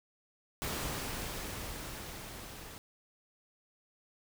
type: noise with level ramp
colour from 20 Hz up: pink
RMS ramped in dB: -36 to -48 dBFS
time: 0.62-2.78 s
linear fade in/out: 0 ms
effects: none